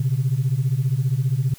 sine beating tone pair, 123.47 / 138.47 Hz, B2 / C#3, 0 / -2 cents, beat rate 15 Hz, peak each -20 dBFS, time 0-1.54 s, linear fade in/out 5 ms, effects tanh soft clip ceiling -12 dBFS + white hiss -48 dBFS RMS until 1.58 s

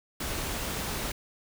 pink noise, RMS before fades -33 dBFS, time 0.2-1.12 s, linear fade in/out 5 ms, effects none

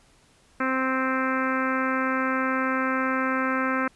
harmonic tone, 261.6 Hz, C4, in tune, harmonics 1 / 2 / 3 / 4 / 5 / 6 / 7 / 8 / 9 / 10, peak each -27 / -31 / -39 / -31 / -29 / -30 / -36 / -36 / -39 / -44 dBFS, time 0.6-3.88 s, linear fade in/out 5 ms, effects pink hiss -59 dBFS RMS until 3.95 s + resampled to 24000 Hz

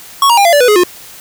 square tone with pitch steps, 1108.7 / 943.1 / 802.3 / 682.5 / 580.6 / 493.9 / 420.1 / 357.4 Hz, C#6 / A#5 / G5 / F5 / D5 / B4 / G#4 / F4, 0 / +20 / +40 / -40 / -20 / 0 / +20 / +40 cents, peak -6 dBFS, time 0.22-0.836 s, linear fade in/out 2 ms, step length 77 ms, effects white hiss -34 dBFS RMS until 1.2 s

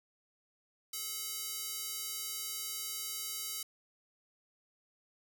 square tone with high-pass filter, 430 Hz, A4, 40 cents flat, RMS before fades -40 dBFS, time 0.93-3.63 s, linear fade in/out 5 ms, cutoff 5400 Hz, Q 0.68, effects none

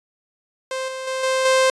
sawtooth tone with level steps, 523.3 Hz, C5, in tune, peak -20 / -24 / -19 / -14 / -10 dBFS, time 0.71-1.7 s, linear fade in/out 2 ms, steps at 0.88 / 1.07 / 1.23 / 1.45 s, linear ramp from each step 5 ms, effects resampled to 22050 Hz

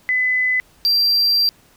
sine / triangle tone pair in turn, 2011 / 4720 Hz, B6 / D8, +31 / +8 cents, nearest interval octave + minor third, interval 1477 cents, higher second, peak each -15 / -12 dBFS, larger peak second, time 0.09-0.6 / 0.85-1.49 s, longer second, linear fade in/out 0 ms, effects pink hiss -53 dBFS RMS until 1.76 s

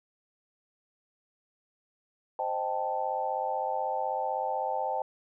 sine chord, A half-diminished seventh, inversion first, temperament equal, 523.3 / 622.3 / 784 / 880 Hz, C5 / Eb5 / G5 / A5, 0 / 0 / 0 / 0 cents, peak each -35 / -36 / -32 / -33 dBFS, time 2.39-5.02 s, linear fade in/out 2 ms, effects none

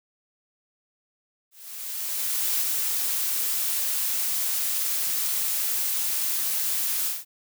blue noise with ADSR envelope, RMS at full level -24 dBFS, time 1.51-7.25 s, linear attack 1100 ms, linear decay 8 ms, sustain -2 dB, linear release 190 ms, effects none

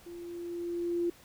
sine tone with level ramp, 345.2 Hz, F4, 20 cents flat, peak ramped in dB -42 to -26 dBFS, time 0.06-1.1 s, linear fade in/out 5 ms, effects pink hiss -57 dBFS RMS until 1.24 s

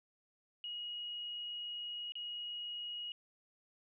sine tone with dropouts, 2893 Hz, F#7, 40 cents flat, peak -40 dBFS, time 0.64-3.12 s, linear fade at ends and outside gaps 1 ms, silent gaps 2.121-2.154 s, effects none

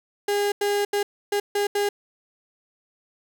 35% pulse tone bursts at uneven times, 407.7 Hz, G#4, 32 cents flat, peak -19 dBFS, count 6, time 0.28-0.52 / 0.61-0.85 / 0.93-1.03 / 1.32-1.4 / 1.55-1.67 / 1.75-1.89 s, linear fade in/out 5 ms, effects none

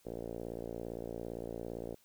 5% pulse tone with low-pass filter, 57.6 Hz, A#1, 20 cents flat, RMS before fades -42 dBFS, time 0.05-1.95 s, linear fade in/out 10 ms, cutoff 500 Hz, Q 2.1, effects white hiss -68 dBFS RMS until 2.04 s

